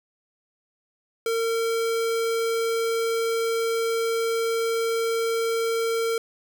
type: tone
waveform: square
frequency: 456.6 Hz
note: A#4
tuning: 36 cents flat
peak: -23 dBFS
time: 1.26-6.18 s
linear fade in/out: 2 ms
effects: none